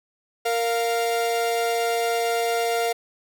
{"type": "tone pair together", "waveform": "45% pulse", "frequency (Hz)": [464.2, 698.5], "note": ["A#4", "F5"], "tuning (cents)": [-7, 0], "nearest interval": "perfect fifth", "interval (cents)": 707, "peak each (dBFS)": [-24, -24], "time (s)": [0.45, 2.93], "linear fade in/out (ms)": 10, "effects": []}